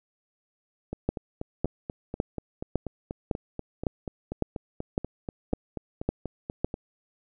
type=two click trains; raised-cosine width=2 ms; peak=-11 / -19 dBFS; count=11 / 25; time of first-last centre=1.09-6.646 / 0.93-6.741 s; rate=1.8 / 4.13 Hz; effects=none